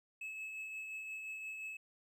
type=tone with tremolo; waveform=triangle; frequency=2592 Hz; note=E7; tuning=30 cents flat; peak=-39 dBFS; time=0.21-1.77 s; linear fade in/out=5 ms; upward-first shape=triangle; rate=5.7 Hz; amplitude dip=35%; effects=none